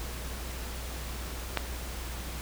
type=click; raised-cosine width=0.3 ms; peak=-10 dBFS; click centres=1.573 s; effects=added 60 Hz sine -37 dBFS peak until 2.41 s + pink hiss -41 dBFS RMS until 2.41 s